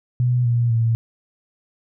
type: tone with pitch steps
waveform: sine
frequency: 123.5 / 118.95 / 114.57 Hz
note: B2 / A#2 / A#2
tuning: 0 / +35 / -30 cents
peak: -15 dBFS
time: 0.2-0.95 s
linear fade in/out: 0 ms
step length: 250 ms
effects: none